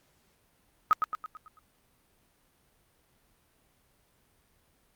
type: tone with echo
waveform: sine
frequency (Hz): 1263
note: D#6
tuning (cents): +26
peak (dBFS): -17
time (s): 0.91-0.93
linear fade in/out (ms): 0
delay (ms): 110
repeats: 6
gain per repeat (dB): -6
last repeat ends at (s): 1.59
effects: pink hiss -68 dBFS RMS until 4.95 s + Opus 48 kbps